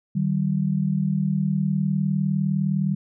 sine tone pair together, 152.8 / 192.52 Hz, D#3 / G3, -31 / -31 cents, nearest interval major third, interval 400 cents, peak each -23 / -22 dBFS, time 0.15-2.95 s, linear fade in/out 10 ms, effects none

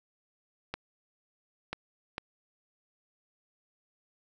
clicks, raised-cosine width 0.3 ms, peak -18 dBFS, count 3, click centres 0.74 / 1.73 / 2.181 s, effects none

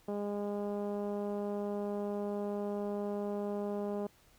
10% pulse tone with low-pass filter, 204.5 Hz, G#3, 26 cents flat, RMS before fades -36 dBFS, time 0.08-4.07 s, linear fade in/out 5 ms, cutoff 530 Hz, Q 1, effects pink hiss -65 dBFS RMS until 4.38 s

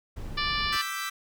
brown noise, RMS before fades -37 dBFS, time 0.16-0.77 s, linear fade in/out 10 ms
harmonic tone, 587.3 Hz, D5, in tune, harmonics 2 / 3 / 4 / 5 / 6 / 7 / 8 / 9, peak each -31 / -33 / -34 / -35 / -36 / -36 / -37 / -38 dBFS, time 0.37-0.82 s, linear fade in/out 10 ms
sawtooth chord, E minor seventh, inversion third, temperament equal, 1174.7 / 1318.5 / 1568 / 1975.5 Hz, D6 / E6 / G6 / B6, 0 / 0 / 0 / 0 cents, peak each -33 dBFS, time 0.72-1.1 s, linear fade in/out 10 ms
effects none

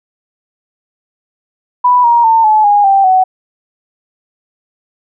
sine tone with pitch steps, 987.8 / 943.2 / 900.6 / 859.9 / 821.1 / 784 / 748.6 Hz, B5 / A#5 / A5 / A5 / G#5 / G5 / F#5, 0 / +20 / +40 / -40 / -20 / 0 / +20 cents, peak -5 dBFS, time 1.84-3.24 s, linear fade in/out 10 ms, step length 200 ms, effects none

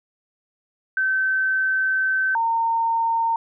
sine tone pair in turn, 1539 / 915.1 Hz, G6 / A#5, -32 / -32 cents, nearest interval major sixth, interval 900 cents, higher first, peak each -18 dBFS, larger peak neither, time 0.97-2.35 / 2.35-3.36 s, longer first, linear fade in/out 2 ms, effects none

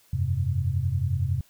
sine chord, F suspended second, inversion none, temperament just, 87.31 / 98.22 / 130.96 Hz, F2 / G2 / C3, 0 / +4 / +2 cents, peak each -27 dBFS, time 0.13-1.41 s, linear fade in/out 5 ms, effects white hiss -60 dBFS RMS until 1.49 s

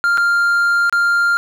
triangle tone with dropouts, 1396.9 Hz, F6, in tune, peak -10 dBFS, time 0.04-1.37 s, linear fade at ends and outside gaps 0 ms, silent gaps 0.174-0.18 / 0.896-0.926 s, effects none

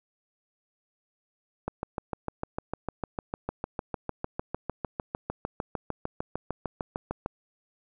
click train, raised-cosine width 1 ms, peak -16 dBFS, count 38, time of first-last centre 1.68-7.261 s, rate 6.63 Hz, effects none

